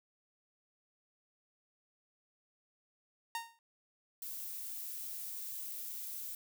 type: tone with exponential decay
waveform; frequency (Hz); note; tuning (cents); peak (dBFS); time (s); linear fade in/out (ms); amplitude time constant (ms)
sawtooth; 923; A#5; -17; -30; 3.35-3.59; 1; 51
type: noise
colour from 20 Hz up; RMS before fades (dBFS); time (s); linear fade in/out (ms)
violet; -43; 4.22-6.35; 2
effects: none